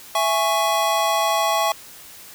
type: chord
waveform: square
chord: C# minor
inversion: first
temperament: just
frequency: 665.2 / 831.5 / 1108.7 Hz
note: E5 / G#5 / C#6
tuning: +16 / +2 / 0 cents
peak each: -23 dBFS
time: 0.15-1.72 s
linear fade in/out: 2 ms
effects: white hiss -42 dBFS RMS until 2.34 s